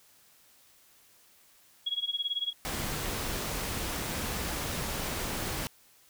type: tone with tremolo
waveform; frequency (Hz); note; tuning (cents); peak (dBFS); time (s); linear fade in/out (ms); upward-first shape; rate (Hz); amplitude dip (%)
sine; 3322; G#7; 0; -26; 1.86-2.53; 10; sine; 18; 90
type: noise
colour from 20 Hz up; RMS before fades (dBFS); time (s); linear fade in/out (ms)
pink; -34; 2.65-5.67; 0
effects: white hiss -61 dBFS RMS until 6.09 s